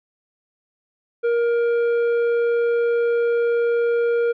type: tone with tanh clipping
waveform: sine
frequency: 470.4 Hz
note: A#4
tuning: 16 cents sharp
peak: -18 dBFS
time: 1.23-4.33 s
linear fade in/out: 20 ms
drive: 8 dB
effects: none